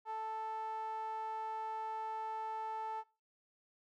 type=tone with band-pass filter; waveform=sawtooth; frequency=440 Hz; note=A4; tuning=in tune; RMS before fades=-41 dBFS; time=0.05-3.04 s; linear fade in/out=50 ms; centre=950 Hz; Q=5.4; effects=noise-tail reverb RT60 0.3 s tail -21 dB re dry